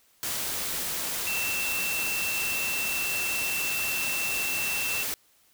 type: tone in noise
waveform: sine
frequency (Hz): 2683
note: E7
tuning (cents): +30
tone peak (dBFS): -29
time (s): 1.27-5.03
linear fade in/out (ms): 0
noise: white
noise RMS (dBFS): -31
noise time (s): 0.23-5.14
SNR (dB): -1
effects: white hiss -63 dBFS RMS until 5.53 s